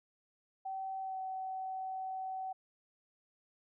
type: tone with pitch glide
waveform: sine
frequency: 767 to 757.8 Hz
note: G5 to F#5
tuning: -38 to +41 cents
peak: -37 dBFS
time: 0.65-2.53 s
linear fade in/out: 10 ms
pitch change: -21 cents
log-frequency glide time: 1.01-1.18 s
effects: none